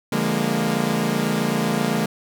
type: chord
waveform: sawtooth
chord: Bb dominant seventh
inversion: first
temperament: equal with one note detuned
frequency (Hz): 146.83 / 174.61 / 205.3 / 233.1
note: D3 / F3 / Ab3 / Bb3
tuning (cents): 0 / 0 / -20 / 0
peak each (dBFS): -23 / -23 / -20 / -20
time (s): 0.12-2.06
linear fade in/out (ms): 5
effects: none